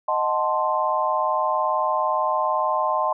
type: chord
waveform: sine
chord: D# diminished seventh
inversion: none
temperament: equal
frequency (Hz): 622.3 / 740 / 880 / 1046.5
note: D#5 / F#5 / A5 / C6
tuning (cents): 0 / 0 / 0 / 0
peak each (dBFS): -25 / -28 / -25 / -23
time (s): 0.08-3.13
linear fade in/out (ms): 5
effects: none